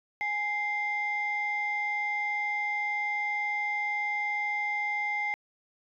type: tone pair together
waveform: sine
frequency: 830.6 / 2093 Hz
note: G#5 / C7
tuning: 0 / 0 cents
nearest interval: octave + major third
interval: 1600 cents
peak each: -32 / -28 dBFS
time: 0.21-5.34 s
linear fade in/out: 0 ms
effects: tanh soft clip ceiling -22 dBFS